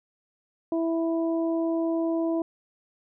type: harmonic tone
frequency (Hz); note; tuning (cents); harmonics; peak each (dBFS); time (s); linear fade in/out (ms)
329.6; E4; 0; 1 / 2 / 3; -24 / -30 / -40; 0.72-2.42; 2
effects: none